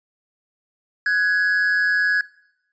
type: tone pair together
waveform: triangle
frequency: 1490.6 / 1672 Hz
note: F#6 / G#6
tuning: +12 / +11 cents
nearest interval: major second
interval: 199 cents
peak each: -22 / -16 dBFS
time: 1.06-2.21 s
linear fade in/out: 2 ms
effects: noise-tail reverb RT60 0.8 s tail -20 dB re dry + resampled to 16000 Hz